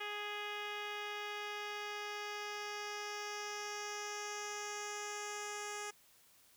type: tone with low-pass filter sweep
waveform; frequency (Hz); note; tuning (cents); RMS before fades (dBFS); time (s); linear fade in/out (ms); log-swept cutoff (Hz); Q
10% pulse; 415.3; G#4; 0; -43; 0-5.91; 10; 3200 to 8000; 2.6
effects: white hiss -66 dBFS RMS until 6.56 s